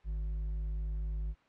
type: tone with hard clipping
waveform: sine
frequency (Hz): 52.1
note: G#1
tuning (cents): +6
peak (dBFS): -34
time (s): 0.04-1.35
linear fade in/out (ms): 50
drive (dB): 4
effects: white hiss -65 dBFS RMS until 1.48 s + low-pass 2000 Hz 12 dB/octave